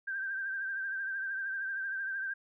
sine tone with vibrato, 1574 Hz, G6, 7 cents sharp, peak -33 dBFS, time 0.07-2.34 s, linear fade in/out 10 ms, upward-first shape triangle, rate 13 Hz, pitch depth 55 cents each way, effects none

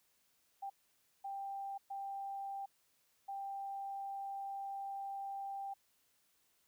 sine tone bursts at uneven times, 789 Hz, G5, 11 cents sharp, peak -40 dBFS, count 4, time 0.62-0.7 / 1.24-1.78 / 1.9-2.66 / 3.28-5.74 s, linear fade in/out 10 ms, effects white hiss -75 dBFS RMS until 6.67 s

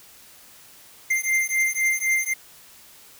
square beating tone pair, 2093 / 2096.9 Hz, C7 / C7, 0 / +3 cents, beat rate 3.9 Hz, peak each -24 dBFS, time 1.1-2.34 s, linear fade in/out 10 ms, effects white hiss -49 dBFS RMS until 3.19 s

